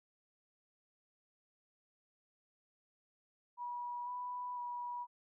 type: tone with pitch steps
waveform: sine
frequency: 969 / 987 / 971 Hz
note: B5 / B5 / B5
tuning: -33 / -1 / -30 cents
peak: -39 dBFS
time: 3.57-5.07 s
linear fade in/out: 50 ms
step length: 500 ms
effects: none